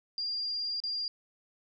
sine tone with dropouts, 4794 Hz, D8, 35 cents sharp, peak -31 dBFS, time 0.18-1.08 s, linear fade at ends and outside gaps 1 ms, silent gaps 0.802-0.837 s, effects none

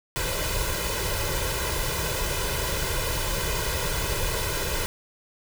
pink noise with comb filter, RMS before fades -27 dBFS, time 0.16-4.86 s, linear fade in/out 0 ms, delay 2 ms, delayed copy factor +0.8, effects none

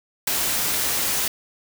white noise with ADSR envelope, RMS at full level -18 dBFS, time 0.27-1.28 s, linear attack 7 ms, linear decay 5 ms, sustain -5 dB, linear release 3 ms, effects none

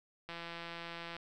click train, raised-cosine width 0.3 ms, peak -28 dBFS, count 149, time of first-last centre 0.29-1.166 s, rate 169 Hz, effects none

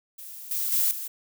violet noise with level steps, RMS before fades -41 / -28 / -23 / -34 dBFS, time 0.18-1.08 s, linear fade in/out 10 ms, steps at 0.51 / 0.72 / 0.91 s, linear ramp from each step 2 ms, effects none

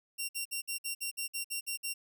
10% pulse tone bursts, 2753 Hz, F7, 25 cents flat, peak -25 dBFS, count 11, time 0.18-1.94 s, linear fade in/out 20 ms, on 110 ms, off 55 ms, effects none

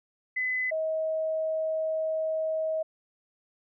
sine tone pair in turn, 2016 / 635 Hz, B6 / D#5, +35 / +35 cents, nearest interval octave + minor sixth, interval 2000 cents, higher first, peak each -26 dBFS, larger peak neither, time 0.36-0.71 / 0.71-2.83 s, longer second, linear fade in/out 10 ms, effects none

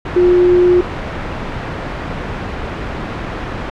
sine tone in noise, 357 Hz, F4, 38 cents sharp, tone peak -7 dBFS, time 0.16-0.81 s, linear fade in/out 5 ms, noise pink, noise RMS -22 dBFS, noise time 0.05-3.7 s, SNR +12 dB, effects low-pass 2000 Hz 12 dB/octave

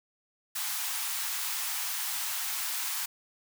white high-pass noise, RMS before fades -33 dBFS, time 0.55-3.06 s, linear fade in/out 10 ms, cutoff 770 Hz, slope 48 dB/octave, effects none

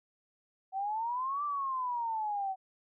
sine exponential two-way sweep, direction up then down, 752 to 1182 to 752 Hz, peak -31 dBFS, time 0.72-2.56 s, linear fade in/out 50 ms, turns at 1.44 s, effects none

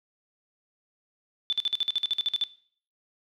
sine tone bursts, 3518 Hz, A7, 1 cent flat, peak -22 dBFS, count 13, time 1.5-2.438 s, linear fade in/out 0 ms, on 26 ms, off 50 ms, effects noise-tail reverb RT60 0.5 s tail -17 dB re dry

